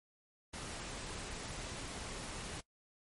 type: noise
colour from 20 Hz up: pink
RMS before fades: -44 dBFS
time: 0.53-2.61 s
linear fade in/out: 10 ms
effects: noise-tail reverb RT60 0.1 s tail -20 dB re dry + MP3 48 kbps